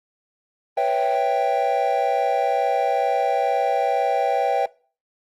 triangle chord, C# half-diminished seventh, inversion third, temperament equal with one note detuned, 492.2 / 554.4 / 659.3 / 784 Hz, B4 / C#5 / E5 / G5, -6 / 0 / 0 / 0 cents, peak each -24 / -23 / -22 / -19 dBFS, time 0.77-4.66 s, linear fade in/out 5 ms, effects noise-tail reverb RT60 0.4 s tail -22 dB re dry + Opus 24 kbps

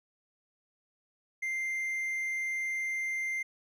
triangle tone, 2093 Hz, C7, in tune, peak -29 dBFS, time 1.42-3.43 s, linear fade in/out 10 ms, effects none

